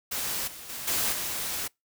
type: noise with level steps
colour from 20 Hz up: white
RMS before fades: -31 / -43 / -37 / -27 / -32 dBFS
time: 0.11-1.68 s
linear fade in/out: 10 ms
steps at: 0.47 / 0.69 / 0.87 / 1.12 s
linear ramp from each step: 10 ms
effects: noise-tail reverb RT60 0.2 s tail -26 dB re dry